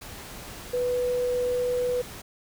sine tone in noise, 493.9 Hz, B4, in tune, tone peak -23 dBFS, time 0.73-2.02 s, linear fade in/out 10 ms, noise pink, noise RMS -41 dBFS, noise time 0.01-2.22 s, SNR +15 dB, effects none

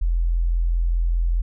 sine tone, 42.45 Hz, F1, 48 cents flat, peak -17 dBFS, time 0.01-1.42 s, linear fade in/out 10 ms, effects none

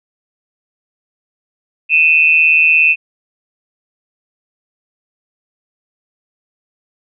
sine tone pair together, 2501 / 2658 Hz, D#7 / E7, +8 / +14 cents, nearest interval minor second, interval 106 cents, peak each -10 dBFS, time 1.89-2.96 s, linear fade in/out 50 ms, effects none

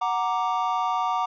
triangle chord, Gb augmented, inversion none, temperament equal, 740 / 932.3 / 1174.7 Hz, Gb5 / Bb5 / D6, 0 / 0 / 0 cents, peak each -25 dBFS, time 0.01-1.26 s, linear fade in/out 10 ms, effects resampled to 16000 Hz

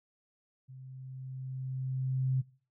sine tone with level ramp, 130.81 Hz, C3, in tune, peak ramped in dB -46 to -25 dBFS, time 0.68-2.42 s, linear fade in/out 20 ms, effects noise-tail reverb RT60 0.4 s tail -21 dB re dry

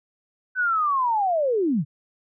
sine linear sweep, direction down, 1528 to 123.47 Hz, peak -19 dBFS, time 0.55-1.85 s, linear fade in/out 50 ms, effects none

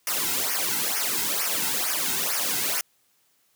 white noise with flanger, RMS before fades -26 dBFS, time 0.07-2.81 s, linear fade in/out 2 ms, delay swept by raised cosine 0.25 to 1.75 ms, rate 2.2 Hz, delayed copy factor -0.9, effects white hiss -66 dBFS RMS until 3.55 s + high-pass 80 Hz 12 dB/octave

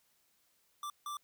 square tone bursts at uneven times, 1174.7 Hz, D6, in tune, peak -39 dBFS, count 2, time 0.83-0.9 / 1.06-1.17 s, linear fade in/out 2 ms, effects white hiss -73 dBFS RMS until 1.23 s

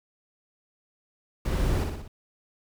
brown noise with echo, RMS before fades -26 dBFS, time 1.45-1.84 s, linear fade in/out 5 ms, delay 60 ms, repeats 4, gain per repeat -4 dB, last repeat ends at 2.08 s, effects none

